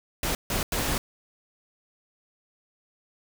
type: noise bursts at uneven times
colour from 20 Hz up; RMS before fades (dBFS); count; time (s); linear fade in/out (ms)
pink; -27; 3; 0.23-0.35 / 0.5-0.63 / 0.72-0.98; 2
effects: none